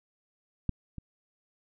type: clicks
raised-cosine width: 5 ms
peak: -15 / -27 dBFS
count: 2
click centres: 0.693 / 0.983 s
effects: none